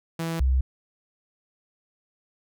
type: tone pair in turn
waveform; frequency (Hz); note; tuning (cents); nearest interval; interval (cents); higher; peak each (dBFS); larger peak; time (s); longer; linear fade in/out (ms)
sawtooth / sine; 164.81 / 64.92; E3 / C2; 0 / -13; octave + major third; 1613; first; -23 / -18; second; 0.19-0.4 / 0.4-0.61; neither; 5
effects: none